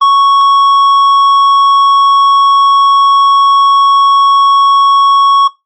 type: tone with tanh clipping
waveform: sine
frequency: 1108.7 Hz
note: C#6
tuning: in tune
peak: -5 dBFS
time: 0.01-5.48 s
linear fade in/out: 10 ms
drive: 7 dB
effects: noise-tail reverb RT60 0.2 s tail -19 dB re dry + Opus 32 kbps